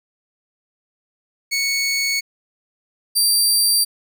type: tone pair in turn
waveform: 20% pulse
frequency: 2217 / 4698 Hz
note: C#7 / D8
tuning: 0 / 0 cents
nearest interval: octave + minor second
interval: 1300 cents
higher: second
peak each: -13 / -8 dBFS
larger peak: second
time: 1.51-2.21 / 3.15-3.85 s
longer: neither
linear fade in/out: 20 ms
effects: none